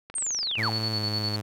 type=click train; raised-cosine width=0.3 ms; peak=-25 dBFS; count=19; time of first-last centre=0.1-0.844 s; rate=24.2 Hz
type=linear sweep; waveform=sine; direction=down; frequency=8870 to 700 Hz; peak=-26 dBFS; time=0.15-0.7 s; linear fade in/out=5 ms
type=tone with pitch glide; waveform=sawtooth; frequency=110 to 105.7 Hz; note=A2 to G#2; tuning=0 to +31 cents; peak=-25 dBFS; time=0.57-1.42 s; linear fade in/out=20 ms; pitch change=-69 cents; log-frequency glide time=0.91-0.98 s
type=tone with tremolo; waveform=sine; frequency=4435 Hz; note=C#8; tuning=in tune; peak=-26 dBFS; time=0.63-1.36 s; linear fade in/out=2 ms; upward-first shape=square; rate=9.9 Hz; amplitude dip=55%
effects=none